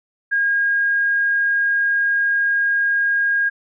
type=tone; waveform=sine; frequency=1627 Hz; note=G#6; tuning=36 cents flat; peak=-15 dBFS; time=0.31-3.5 s; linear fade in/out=20 ms; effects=none